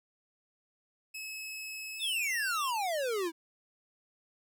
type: tone with pitch glide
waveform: sawtooth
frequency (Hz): 2582 to 2736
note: E7 to F7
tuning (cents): -37 to -36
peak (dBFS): -36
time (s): 1.14-2.71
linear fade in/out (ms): 10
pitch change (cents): +101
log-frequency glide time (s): 1.93-2.33
type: exponential sweep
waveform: square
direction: down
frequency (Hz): 3764 to 315.4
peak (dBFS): -31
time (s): 1.99-3.32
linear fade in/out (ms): 50
effects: none